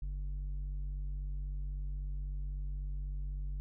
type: tone with low-pass filter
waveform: square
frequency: 48.12 Hz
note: G1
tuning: 31 cents flat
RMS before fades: -38 dBFS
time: 0.02-3.6 s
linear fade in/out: 0 ms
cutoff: 98 Hz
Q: 6.6
effects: none